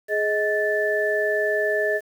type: tone cluster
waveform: sine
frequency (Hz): 419.8 / 628 / 1755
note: G#4 / D#5 / A6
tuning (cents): +19 / +16 / -5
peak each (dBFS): -24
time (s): 0.08-2.01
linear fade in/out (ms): 50
effects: 8-bit